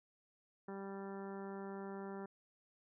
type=harmonic tone; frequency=196 Hz; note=G3; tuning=in tune; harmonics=1 / 2 / 3 / 4 / 5 / 6 / 7 / 8 / 9; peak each=-47 / -47 / -56 / -54 / -56 / -62 / -58 / -65 / -62 dBFS; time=0.68-2.26 s; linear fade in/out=5 ms; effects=none